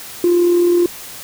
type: tone with amplitude modulation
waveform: sine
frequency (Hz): 349.2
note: F4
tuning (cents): 0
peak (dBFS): -7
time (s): 0.24-0.86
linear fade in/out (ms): 2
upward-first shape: sine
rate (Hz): 39.6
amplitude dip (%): 40
effects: tanh soft clip ceiling -6 dBFS + white hiss -33 dBFS RMS until 1.23 s